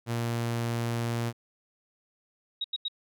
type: tone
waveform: sawtooth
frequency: 117.4 Hz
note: A#2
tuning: 13 cents sharp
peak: -24 dBFS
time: 0.06-1.33 s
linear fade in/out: 50 ms
type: tone bursts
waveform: sine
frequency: 3800 Hz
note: A#7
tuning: 33 cents sharp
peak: -28 dBFS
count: 3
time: 2.61-2.883 s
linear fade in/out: 5 ms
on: 33 ms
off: 87 ms
effects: none